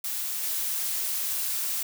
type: noise with level steps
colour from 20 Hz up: blue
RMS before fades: -31 / -29 dBFS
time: 0.04-1.83 s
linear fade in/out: 5 ms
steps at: 0.43 s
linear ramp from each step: 10 ms
effects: none